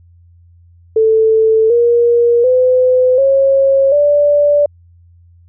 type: tone with pitch steps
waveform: sine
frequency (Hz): 441.9 / 473.6 / 507.6 / 544 / 583.1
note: A4 / A#4 / B4 / C#5 / D5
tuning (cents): +7 / +27 / +47 / -33 / -13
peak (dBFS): -7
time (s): 0.96-4.66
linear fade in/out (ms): 5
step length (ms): 740
effects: added 86 Hz sine -42 dBFS peak until 5.48 s